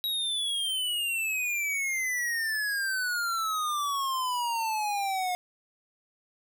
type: exponential sweep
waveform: square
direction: down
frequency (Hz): 3856 to 717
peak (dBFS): -28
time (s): 0.04-5.35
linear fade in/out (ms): 0
effects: none